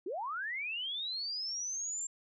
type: linear sweep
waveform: sine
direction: up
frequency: 320 to 7430 Hz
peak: -35 dBFS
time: 0.06-2.07 s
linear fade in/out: 5 ms
effects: none